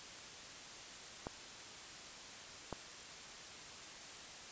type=clicks; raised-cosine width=1 ms; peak=-26 dBFS; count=2; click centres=1.269 / 2.727 s; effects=white hiss -51 dBFS RMS until 4.51 s + resampled to 16000 Hz